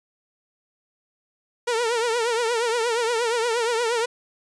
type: tone with vibrato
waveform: sawtooth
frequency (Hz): 466.2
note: A#4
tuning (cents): 0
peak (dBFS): -17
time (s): 1.67-4.06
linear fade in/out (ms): 10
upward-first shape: triangle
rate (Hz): 8.5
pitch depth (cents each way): 110
effects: resampled to 22050 Hz